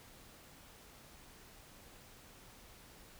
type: silence
effects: pink hiss -58 dBFS RMS until 3.19 s